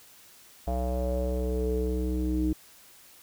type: tone with low-pass filter sweep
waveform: square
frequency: 62.5 Hz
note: B1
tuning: 21 cents sharp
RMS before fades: -28 dBFS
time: 0.67-2.53 s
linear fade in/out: 5 ms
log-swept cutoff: 690 to 310 Hz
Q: 7.1
effects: white hiss -54 dBFS RMS until 3.22 s